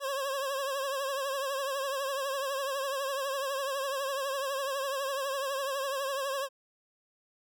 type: tone with vibrato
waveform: 25% pulse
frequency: 546 Hz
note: C#5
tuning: 26 cents flat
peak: -27 dBFS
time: 0-6.49 s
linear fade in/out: 50 ms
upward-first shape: triangle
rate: 12 Hz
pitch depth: 83 cents each way
effects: none